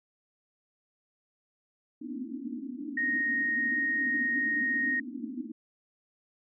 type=band-pass noise; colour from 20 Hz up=pink; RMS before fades=-38 dBFS; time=2.01-5.52 s; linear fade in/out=5 ms; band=230 to 310 Hz; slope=96 dB/octave
type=tone; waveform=sine; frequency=1864.7 Hz; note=A#6; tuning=in tune; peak=-26 dBFS; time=2.97-5 s; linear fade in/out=5 ms
effects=none